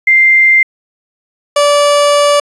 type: tone pair in turn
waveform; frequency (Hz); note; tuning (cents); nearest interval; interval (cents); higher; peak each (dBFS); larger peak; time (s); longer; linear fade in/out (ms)
sine / 30% pulse; 2093 / 579.9; C7 / D5; 0 / -22; octave + minor seventh; 2222; first; -4; neither; 0.07-0.63 / 1.56-2.4; second; 5
effects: resampled to 24000 Hz + 7-bit